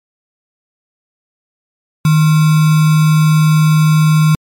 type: tone with sample-and-hold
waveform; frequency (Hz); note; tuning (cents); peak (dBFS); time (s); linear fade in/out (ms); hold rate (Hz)
sine; 155.56; D#3; 0; -6; 2.05-4.35; 2; 1225
effects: MP3 64 kbps